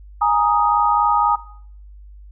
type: chord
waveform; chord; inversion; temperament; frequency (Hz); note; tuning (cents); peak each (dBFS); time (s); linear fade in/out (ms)
sine; Ab suspended second; none; just; 830.6 / 934.4 / 1245.9; Ab5 / Bb5 / Eb6; 0 / +4 / +2; -18; 0.21-1.36; 10
effects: noise-tail reverb RT60 0.6 s tail -18 dB re dry + added 50 Hz sine -38 dBFS peak until 2.31 s